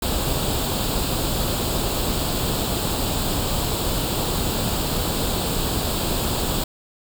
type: noise with comb filter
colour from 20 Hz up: pink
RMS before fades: -23 dBFS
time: 0.02-6.64 s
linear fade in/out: 5 ms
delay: 0.25 ms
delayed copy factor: +0.65
effects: none